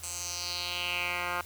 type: tone with band-pass filter sweep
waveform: 10% pulse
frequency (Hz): 176.4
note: F3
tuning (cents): +18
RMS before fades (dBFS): -34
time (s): 0.03-1.41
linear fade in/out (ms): 2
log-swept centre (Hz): 8200 to 1500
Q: 3.2
effects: added 81 Hz sine -49 dBFS peak until 1.45 s + white hiss -49 dBFS RMS until 1.45 s